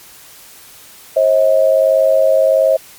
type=tone pair together; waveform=sine; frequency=536 / 637.4 Hz; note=C5 / D#5; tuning=+42 / +42 cents; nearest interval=minor third; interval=300 cents; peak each=-11 dBFS; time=1.16-2.77 s; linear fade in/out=10 ms; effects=white hiss -40 dBFS RMS until 2.98 s + MP3 96 kbps